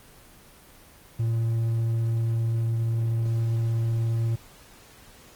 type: tone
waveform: triangle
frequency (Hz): 114.4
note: A#2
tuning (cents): -32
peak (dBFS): -20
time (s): 1.19-4.36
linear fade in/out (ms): 10
effects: pink hiss -51 dBFS RMS until 5.35 s + Opus 24 kbps